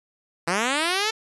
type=linear sweep; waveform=5% pulse; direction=up; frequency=160.8 to 449.7 Hz; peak=-10 dBFS; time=0.47-1.11 s; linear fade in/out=10 ms; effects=resampled to 24000 Hz